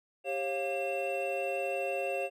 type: tone cluster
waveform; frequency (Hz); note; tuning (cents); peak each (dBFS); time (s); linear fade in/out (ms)
triangle; 393.9 / 543 / 702 / 2703; G4 / C#5 / F5 / E7; +8 / -36 / +9 / +43; -36 / -32 / -35 / -36; 0.24-2.3; 50
effects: none